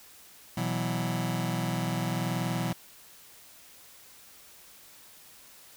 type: chord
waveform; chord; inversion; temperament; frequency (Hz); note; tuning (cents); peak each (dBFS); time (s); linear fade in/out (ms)
sawtooth; B suspended fourth; none; just; 123.47 / 164.63 / 185.21; B2 / E3 / F#3; 0 / -2 / +2; -28 / -28 / -29; 0.57-2.73; 5
effects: white hiss -53 dBFS RMS until 5.76 s